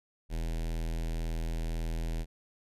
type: tone with notch filter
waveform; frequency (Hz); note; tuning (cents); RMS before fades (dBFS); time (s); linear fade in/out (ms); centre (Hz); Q
square; 40.95; E1; -11; -33; 0.29-2.26; 50; 1200; 1.5
effects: resampled to 32000 Hz